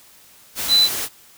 sine tone in noise, 4003 Hz, B7, 23 cents sharp, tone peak -11 dBFS, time 0.68-0.89 s, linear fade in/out 50 ms, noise white, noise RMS -25 dBFS, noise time 0.55-1.09 s, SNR +11 dB, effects white hiss -49 dBFS RMS until 1.37 s

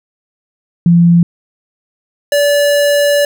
sine / square tone pair in turn, 171.3 / 577.3 Hz, F3 / D5, -33 / -30 cents, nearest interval octave + major sixth, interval 2103 cents, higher second, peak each -4 / -9 dBFS, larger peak first, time 0.86-1.23 / 2.32-3.25 s, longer second, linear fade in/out 2 ms, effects none

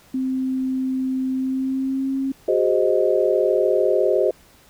sine tone with pitch glide, 260.9 to 268.9 Hz, C4 to C4, -5 to +47 cents, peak -20 dBFS, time 0.14-2.32 s, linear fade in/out 5 ms, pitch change +52 cents, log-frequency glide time 1.35-2.13 s
sine chord, Ab dominant seventh, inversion third, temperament equal with one note detuned, 370 / 409.8 / 523.3 / 622.3 Hz, Gb4 / Ab4 / C5 / Eb5, 0 / -23 / 0 / 0 cents, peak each -21 dBFS, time 2.48-4.31 s, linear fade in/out 5 ms
effects pink hiss -52 dBFS RMS until 4.69 s

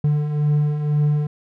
triangle beating tone pair, 146.83 / 148.83 Hz, D3 / D3, 0 / +23 cents, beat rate 2 Hz, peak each -23 / -15 dBFS, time 0.04-1.27 s, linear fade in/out 5 ms, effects none

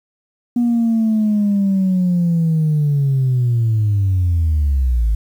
sine linear sweep, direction down, 242 to 51.91 Hz, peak -11 dBFS, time 0.56-5.15 s, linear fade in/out 5 ms, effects tanh soft clip ceiling -10 dBFS + 8-bit

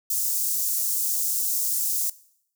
white high-pass noise, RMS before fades -25 dBFS, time 0.1-2.1 s, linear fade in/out 5 ms, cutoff 6100 Hz, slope 24 dB/octave, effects noise-tail reverb RT60 0.7 s tail -20 dB re dry

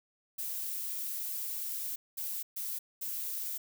violet noise bursts at uneven times, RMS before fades -37 dBFS, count 4, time 0.38-1.96 / 2.17-2.43 / 2.56-2.79 / 3.01-3.58 s, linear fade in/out 10 ms, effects none

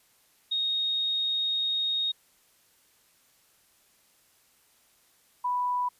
sine tone pair in turn, 3729 / 987.7 Hz, A#7 / B5, 0 / 0 cents, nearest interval octave + major seventh, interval 2300 cents, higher first, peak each -25 dBFS, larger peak neither, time 0.51-2.12 / 5.44-5.89 s, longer first, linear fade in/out 10 ms, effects white hiss -64 dBFS RMS until 5.99 s + resampled to 32000 Hz

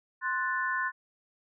sine chord, F# diminished, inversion second, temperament equal, 1046.5 / 1480 / 1760 Hz, C6 / F#6 / A6, 0 / 0 / 0 cents, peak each -32 dBFS, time 0.21-0.92 s, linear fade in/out 50 ms, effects none

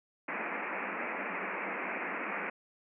white band-pass noise, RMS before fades -37 dBFS, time 0.28-2.5 s, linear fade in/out 5 ms, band 180 to 2500 Hz, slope 96 dB/octave, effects none

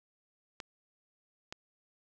clicks, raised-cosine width 0.2 ms, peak -23 dBFS, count 2, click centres 0.602 / 1.525 s, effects none

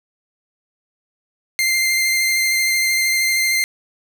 sawtooth tone with vibrato, 2093 Hz, C7, in tune, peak -12 dBFS, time 1.59-3.64 s, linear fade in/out 0 ms, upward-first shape square, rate 13 Hz, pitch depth 10 cents each way, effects none

